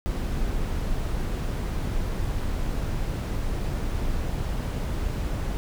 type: noise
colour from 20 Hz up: brown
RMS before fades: -27 dBFS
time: 0.06-5.57 s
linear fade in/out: 0 ms
effects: none